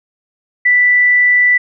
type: tone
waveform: sine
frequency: 1975.5 Hz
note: B6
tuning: in tune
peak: -7 dBFS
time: 0.65-1.58 s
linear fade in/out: 10 ms
effects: none